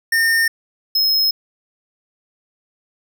square tone pair in turn, 1821 / 5151 Hz, A#6 / E8, -41 / -41 cents, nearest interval octave + tritone, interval 1800 cents, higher second, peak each -14 dBFS, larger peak neither, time 0.12-0.48 / 0.95-1.31 s, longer neither, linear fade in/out 5 ms, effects none

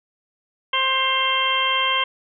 harmonic tone with a mistuned harmonic, 527 Hz, C5, 12 cents sharp, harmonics 1 / 2 / 3 / 4 / 5 / 6, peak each -32 / -22 / -30 / -25 / -27 / -22 dBFS, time 0.73-2.04 s, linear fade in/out 5 ms, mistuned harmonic 5, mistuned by +56 cents, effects none

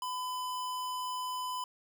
square tone, 1006 Hz, B5, 32 cents sharp, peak -35 dBFS, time 0.02-1.64 s, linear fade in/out 2 ms, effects none

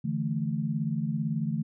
sine chord, D suspended second, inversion none, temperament equal, 146.83 / 164.81 / 220 Hz, D3 / E3 / A3, 0 / 0 / 0 cents, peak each -31 dBFS, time 0.04-1.63 s, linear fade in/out 10 ms, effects none

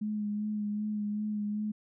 sine tone with vibrato, 209.9 Hz, G#3, 19 cents sharp, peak -30 dBFS, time 0.01-1.72 s, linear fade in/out 10 ms, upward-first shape sine, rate 2.6 Hz, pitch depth 23 cents each way, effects none

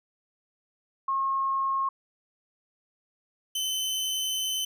sine / sawtooth tone pair in turn, 1081 / 3049 Hz, C#6 / G7, -44 / -49 cents, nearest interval octave + tritone, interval 1795 cents, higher second, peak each -24 / -24 dBFS, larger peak neither, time 1.08-1.89 / 3.55-4.65 s, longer second, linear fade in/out 5 ms, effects none

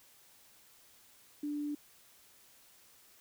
sine tone, 293.7 Hz, D4, in tune, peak -34 dBFS, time 1.43-1.75 s, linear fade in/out 5 ms, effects white hiss -62 dBFS RMS until 3.2 s

